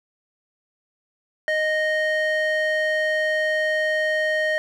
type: tone with band-pass filter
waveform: square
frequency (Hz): 620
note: D#5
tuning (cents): -6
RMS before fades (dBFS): -22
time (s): 1.48-4.58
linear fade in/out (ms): 0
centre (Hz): 1400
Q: 9.9
effects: none